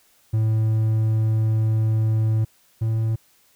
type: tone pair in turn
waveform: triangle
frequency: 110 / 111.6 Hz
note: A2 / A2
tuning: 0 / +25 cents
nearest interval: unison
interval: 25 cents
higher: second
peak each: -15 / -17 dBFS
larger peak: first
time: 0.33-2.45 / 2.81-3.16 s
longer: first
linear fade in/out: 10 ms
effects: white hiss -59 dBFS RMS until 3.55 s